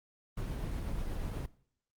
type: noise with tremolo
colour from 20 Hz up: brown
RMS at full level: -35 dBFS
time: 0.37-1.46 s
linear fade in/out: 5 ms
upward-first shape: triangle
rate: 8.3 Hz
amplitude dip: 25%
effects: noise-tail reverb RT60 0.6 s tail -20 dB re dry + Opus 24 kbps